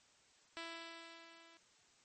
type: tone with level ramp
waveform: 5% pulse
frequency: 332.1 Hz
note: E4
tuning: 13 cents sharp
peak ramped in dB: -32 to -50 dBFS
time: 0.57-1.57 s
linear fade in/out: 0 ms
effects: white hiss -69 dBFS RMS until 2.04 s + MP3 32 kbps